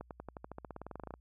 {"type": "accelerating click train", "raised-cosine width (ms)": 1, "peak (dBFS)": -29, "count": 20, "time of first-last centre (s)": [0.01, 1.139], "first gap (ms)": 98, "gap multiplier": 0.94, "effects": ["added 60 Hz sine -60 dBFS peak until 1.2 s"]}